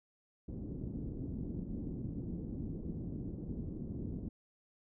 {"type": "low-pass noise", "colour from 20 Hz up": "white", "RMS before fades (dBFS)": -41, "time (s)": [0.48, 4.29], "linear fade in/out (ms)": 5, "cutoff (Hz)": 290, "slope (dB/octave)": 24, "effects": []}